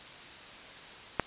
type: click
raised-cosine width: 0.5 ms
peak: -10 dBFS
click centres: 1.197 s
effects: white hiss -47 dBFS RMS until 1.26 s + resampled to 8000 Hz